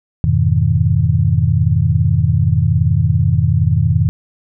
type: chord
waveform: sine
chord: F half-diminished seventh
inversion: none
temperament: just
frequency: 87.31 / 104.77 / 125.72 / 157.15 Hz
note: F2 / Ab2 / Cb3 / Eb3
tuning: 0 / +16 / +31 / +18 cents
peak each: -16 dBFS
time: 0.24-4.09 s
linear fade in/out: 0 ms
effects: none